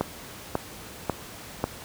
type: click train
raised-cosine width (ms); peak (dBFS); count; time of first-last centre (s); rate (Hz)
1; -9; 4; 0.01-1.64; 1.84
effects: pink hiss -42 dBFS RMS until 1.84 s + high-pass 60 Hz 12 dB/octave